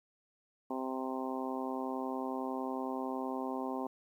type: harmonic tone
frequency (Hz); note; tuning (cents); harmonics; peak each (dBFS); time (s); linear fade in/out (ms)
130.8; C3; 0; 2 / 3 / 4 / 5 / 6 / 7 / 8; -38 / -42 / -44 / -45 / -43 / -44 / -45; 0.7-3.87; 5
effects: 11-bit